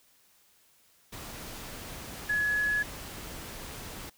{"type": "tone in noise", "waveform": "sine", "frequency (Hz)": 1693, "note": "G#6", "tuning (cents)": 33, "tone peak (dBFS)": -25, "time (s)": [2.29, 2.83], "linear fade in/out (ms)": 10, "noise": "pink", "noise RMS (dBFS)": -42, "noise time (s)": [1.12, 4.1], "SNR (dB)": 14, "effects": ["white hiss -64 dBFS RMS until 4.17 s"]}